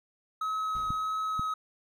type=tone with vibrato; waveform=triangle; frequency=1278 Hz; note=D#6; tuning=46 cents sharp; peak=-27 dBFS; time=0.41-1.54 s; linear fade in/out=5 ms; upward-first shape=triangle; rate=1.6 Hz; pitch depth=8 cents each way
type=noise with exponential decay; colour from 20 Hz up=brown; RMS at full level=-42 dBFS; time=0.75-1.31 s; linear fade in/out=2 ms; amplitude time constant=120 ms
type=clicks; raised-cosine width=5 ms; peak=-23 dBFS; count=2; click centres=0.905 / 1.395 s
effects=none